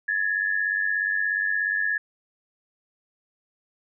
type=tone pair together; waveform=sine; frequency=1683.1 / 1780 Hz; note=G#6 / A6; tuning=+23 / +20 cents; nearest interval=minor second; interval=97 cents; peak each=-24 / -26 dBFS; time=0.08-1.98 s; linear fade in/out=5 ms; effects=none